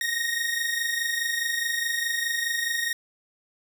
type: tone pair together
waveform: sawtooth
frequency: 1854 / 1878.8 Hz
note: A#6 / A#6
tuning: -10 / +13 cents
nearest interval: unison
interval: 23 cents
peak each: -24 / -25 dBFS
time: 0.01-2.93 s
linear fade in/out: 2 ms
effects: none